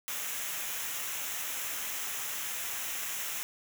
white noise with comb filter, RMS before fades -36 dBFS, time 0.08-3.43 s, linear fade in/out 0 ms, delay 0.22 ms, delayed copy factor -0.6, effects none

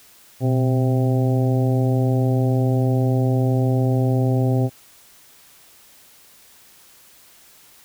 harmonic tone with a mistuned harmonic, 130.5 Hz, C3, 4 cents flat, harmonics 1 / 2 / 3 / 4 / 5 / 6, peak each -17 / -23 / -27 / -29 / -31 / -33 dBFS, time 0.4-4.7 s, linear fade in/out 50 ms, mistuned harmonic 1, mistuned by -95 cents, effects white hiss -50 dBFS RMS until 7.84 s

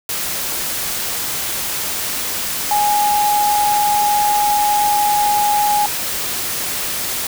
sine tone in noise, 830 Hz, G#5, 1 cent flat, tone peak -13 dBFS, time 2.71-5.86 s, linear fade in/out 2 ms, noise white, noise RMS -22 dBFS, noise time 0.09-7.27 s, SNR +6 dB, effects none

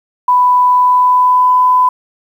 sine tone with pitch glide, 993 to 1004 Hz, B5 to B5, +9 to +28 cents, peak -6 dBFS, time 0.28-1.89 s, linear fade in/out 5 ms, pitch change +19 cents, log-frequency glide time 0.58-1.69 s, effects 7-bit

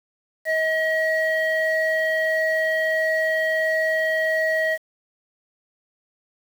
sine tone pair together, 635.5 / 1908 Hz, D#5 / A#6, +36 / +40 cents, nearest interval octave + perfect fifth, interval 1904 cents, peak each -20 dBFS, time 0.45-4.78 s, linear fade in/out 50 ms, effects tanh soft clip ceiling -15 dBFS + 7-bit

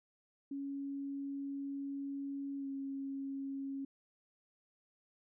sine tone with pitch glide, 278.1 to 273.5 Hz, C#4 to C#4, +6 to -23 cents, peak -38 dBFS, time 0.51-3.85 s, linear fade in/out 5 ms, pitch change -29 cents, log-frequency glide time 2.58-2.67 s, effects none

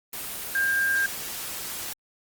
sine tone in noise, 1600 Hz, G6, 35 cents sharp, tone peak -21 dBFS, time 0.55-1.06 s, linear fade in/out 2 ms, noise white, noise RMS -34 dBFS, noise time 0.13-1.93 s, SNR +10 dB, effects Opus 24 kbps

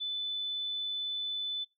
sine tone, 3502 Hz, A7, 9 cents flat, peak -32 dBFS, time 0-1.65 s, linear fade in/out 20 ms, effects noise-tail reverb RT60 0.2 s tail -20 dB re dry

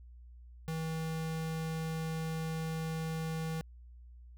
square tone, 160.8 Hz, E3, 43 cents flat, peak -35 dBFS, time 0.68-3.61 s, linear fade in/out 0 ms, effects added 60 Hz sine -50 dBFS peak until 4.37 s

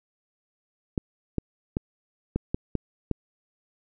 clicks, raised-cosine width 3 ms, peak -12 dBFS, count 7, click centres 0.978 / 1.383 / 1.769 / 2.36 / 2.545 / 2.753 / 3.113 s, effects none

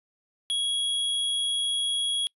square tone, 3322 Hz, G#7, in tune, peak -25 dBFS, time 0.5-2.27 s, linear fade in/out 0 ms, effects noise-tail reverb RT60 0.1 s tail -26 dB re dry + resampled to 32000 Hz

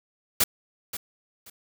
white noise with echo, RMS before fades -20 dBFS, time 0.4-0.44 s, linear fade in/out 5 ms, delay 530 ms, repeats 2, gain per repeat -13 dB, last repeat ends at 1.5 s, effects none

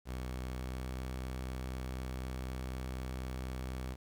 sawtooth tone with pitch glide, 63.3 to 64.04 Hz, B1 to C2, +43 to -37 cents, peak -34 dBFS, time 0.05-3.97 s, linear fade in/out 50 ms, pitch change +20 cents, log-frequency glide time 0.44-0.97 s, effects 10-bit

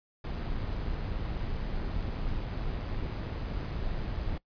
brown noise with amplitude modulation, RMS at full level -32 dBFS, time 0.24-4.38 s, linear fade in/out 5 ms, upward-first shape sine, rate 111 Hz, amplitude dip 30%, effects noise-tail reverb RT60 0.1 s tail -21 dB re dry + resampled to 11025 Hz

